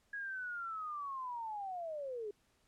sine linear sweep, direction down, 1664 to 400 Hz, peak -39 dBFS, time 0.13-2.31 s, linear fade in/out 5 ms, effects pink hiss -74 dBFS RMS until 2.67 s + low-pass 11000 Hz 12 dB/octave

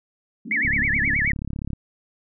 white band-pass noise, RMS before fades -35 dBFS, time 0.45-1.16 s, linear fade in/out 10 ms, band 210 to 280 Hz, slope 48 dB/octave
sine tone with vibrato, 1975.5 Hz, B6, in tune, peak -19 dBFS, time 0.51-1.32 s, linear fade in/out 2 ms, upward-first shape sine, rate 9.4 Hz, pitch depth 260 cents each way
click train, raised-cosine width 5 ms, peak -17 dBFS, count 39, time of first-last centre 0.65-1.733 s, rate 35.1 Hz
effects none

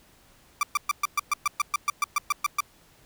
30% pulse tone bursts, 1174.7 Hz, D6, in tune, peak -18 dBFS, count 15, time 0.61-2.605 s, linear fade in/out 2 ms, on 21 ms, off 120 ms, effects pink hiss -58 dBFS RMS until 3.05 s

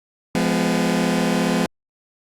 sawtooth chord, F diminished, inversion none, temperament just, 174.61 / 209.5 / 251.4 Hz, F3 / Ab3 / Cb4, 0 / +15 / +31 cents, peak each -18 dBFS, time 0.35-1.66 s, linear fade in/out 0 ms, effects low-pass 11000 Hz 12 dB/octave + Opus 48 kbps

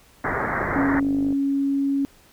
white low-pass noise, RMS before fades -25 dBFS, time 0.24-1 s, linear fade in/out 5 ms, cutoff 2000 Hz, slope 96 dB/octave
click train, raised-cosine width 2 ms, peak -21 dBFS, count 37, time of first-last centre 0.61-1.326 s, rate 50.3 Hz
sine tone, 277.2 Hz, C#4, in tune, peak -19 dBFS, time 0.76-2.05 s, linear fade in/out 0 ms
effects pink hiss -54 dBFS RMS until 2.32 s

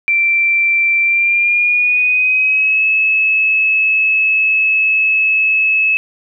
sine tone with pitch glide, 2349 to 2591 Hz, D7 to E7, 0 to -30 cents, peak -10 dBFS, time 0.08-5.97 s, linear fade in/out 0 ms, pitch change +170 cents, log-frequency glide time 1.02-2.85 s, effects none

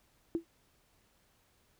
sine tone with exponential decay, 333.5 Hz, E4, 20 cents sharp, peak -25 dBFS, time 0.35-0.45 s, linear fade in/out 0 ms, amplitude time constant 20 ms, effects pink hiss -70 dBFS RMS until 1.79 s

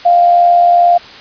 sine tone with amplitude modulation, 698.5 Hz, F5, in tune, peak -3 dBFS, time 0.05-0.98 s, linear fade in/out 10 ms, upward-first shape sine, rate 82.2 Hz, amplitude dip 40%, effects white hiss -33 dBFS RMS until 1.2 s + resampled to 11025 Hz

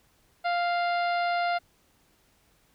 harmonic tone with a mistuned harmonic, 698 Hz, F5, 1 cent flat, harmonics 1 / 2 / 3 / 4 / 5 / 6 / 7, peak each -25 / -32 / -36 / -42 / -45 / -43 / -48 dBFS, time 0.44-1.59 s, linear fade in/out 20 ms, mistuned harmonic 5, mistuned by +18 cents, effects pink hiss -65 dBFS RMS until 2.74 s

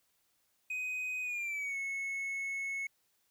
triangle tone with pitch glide, 2506 to 2194 Hz, D#7 to C#7, +12 to -18 cents, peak -33 dBFS, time 0.7-2.87 s, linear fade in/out 5 ms, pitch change -230 cents, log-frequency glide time 1.22-1.77 s, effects white hiss -75 dBFS RMS until 3.3 s

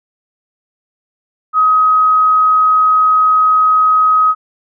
sine tone, 1264 Hz, D#6, 27 cents sharp, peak -7 dBFS, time 1.53-4.35 s, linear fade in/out 50 ms, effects none

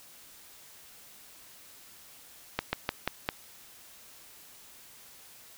slowing click train, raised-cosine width 0.3 ms, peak -11 dBFS, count 5, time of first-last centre 2.59-3.289 s, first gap 140 ms, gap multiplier 1.15, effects white hiss -53 dBFS RMS until 5.57 s

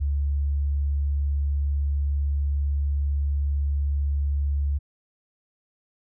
sine tone, 71.1 Hz, C#2, 45 cents sharp, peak -21 dBFS, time 0-4.79 s, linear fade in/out 20 ms, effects none

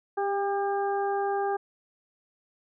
harmonic tone with a mistuned harmonic, 400.7 Hz, G4, 38 cents sharp, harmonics 1 / 2 / 3 / 4, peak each -28 / -28 / -38 / -39 dBFS, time 0.17-1.57 s, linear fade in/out 10 ms, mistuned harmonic 1, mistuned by -16 cents, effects none

